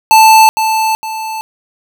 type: tone with echo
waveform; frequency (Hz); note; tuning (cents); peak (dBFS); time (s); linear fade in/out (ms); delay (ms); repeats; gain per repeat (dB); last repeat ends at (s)
square; 880; A5; 0; -3; 0.11-0.49; 0; 460; 2; -8; 1.41
effects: none